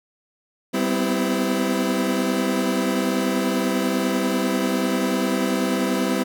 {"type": "chord", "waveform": "30% pulse", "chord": "C major seventh", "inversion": "second", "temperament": "equal with one note detuned", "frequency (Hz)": [196, 246.9, 257.1, 329.6], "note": ["G3", "B3", "C4", "E4"], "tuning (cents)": [0, 0, -30, 0], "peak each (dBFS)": [-22, -27, -21, -24], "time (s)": [0.73, 6.24], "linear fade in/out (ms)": 20, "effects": []}